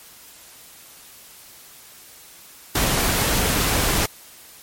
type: noise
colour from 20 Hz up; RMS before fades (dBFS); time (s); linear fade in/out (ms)
pink; -20; 2.75-4.06; 5
effects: white hiss -45 dBFS RMS until 4.62 s + MP3 64 kbps